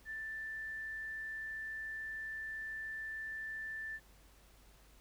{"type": "tone", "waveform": "sine", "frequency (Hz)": 1767, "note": "A6", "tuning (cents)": 7, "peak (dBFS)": -40, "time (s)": [0.05, 4], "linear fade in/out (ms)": 50, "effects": ["added 50 Hz sine -62 dBFS peak until 5 s", "pink hiss -65 dBFS RMS until 5 s"]}